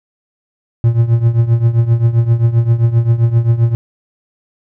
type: tone with tremolo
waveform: triangle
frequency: 116.54 Hz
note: A#2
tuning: in tune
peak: -3 dBFS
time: 0.84-3.75 s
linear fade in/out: 0 ms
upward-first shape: triangle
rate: 7.6 Hz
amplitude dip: 85%
effects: none